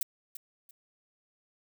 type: noise with echo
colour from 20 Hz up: violet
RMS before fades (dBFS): -30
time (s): 0.01-0.03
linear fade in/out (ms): 2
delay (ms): 340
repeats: 2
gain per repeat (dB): -12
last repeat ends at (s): 0.71
effects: none